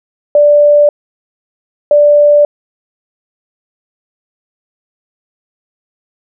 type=tone pair in turn; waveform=sine; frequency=587 / 587 Hz; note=D5 / D5; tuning=-1 / -1 cents; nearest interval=unison; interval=0 cents; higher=neither; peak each=-3 dBFS; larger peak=neither; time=0.35-0.89 / 1.91-2.45 s; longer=neither; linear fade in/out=2 ms; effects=none